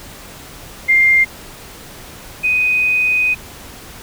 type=tone pair in turn; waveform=sine; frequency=2106 / 2498 Hz; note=C7 / D#7; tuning=+11 / +6 cents; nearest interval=minor third; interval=295 cents; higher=second; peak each=-8 / -12 dBFS; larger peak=first; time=0.88-1.25 / 2.43-3.35 s; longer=second; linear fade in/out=20 ms; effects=pink hiss -36 dBFS RMS until 4.02 s